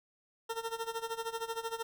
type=tone with tremolo; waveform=20% pulse; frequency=455.6 Hz; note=A#4; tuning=40 cents flat; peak=-28 dBFS; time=0.49-1.83 s; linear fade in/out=10 ms; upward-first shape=sine; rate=13 Hz; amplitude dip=85%; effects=10-bit